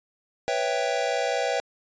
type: chord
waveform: square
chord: C# half-diminished seventh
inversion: third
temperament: equal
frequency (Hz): 493.9 / 554.4 / 659.3 / 784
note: B4 / C#5 / E5 / G5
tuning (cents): 0 / 0 / 0 / 0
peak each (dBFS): -30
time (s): 0.48-1.6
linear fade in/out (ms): 0
effects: resampled to 16000 Hz